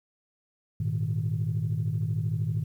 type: chord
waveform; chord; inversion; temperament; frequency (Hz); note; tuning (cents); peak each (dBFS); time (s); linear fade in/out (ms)
sine; Ab suspended second; none; just; 103.83 / 116.8 / 155.74; Ab2 / Bb2 / Eb3; 0 / +4 / +2; -29; 0.8-2.64; 5
effects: tanh soft clip ceiling -19 dBFS + 10-bit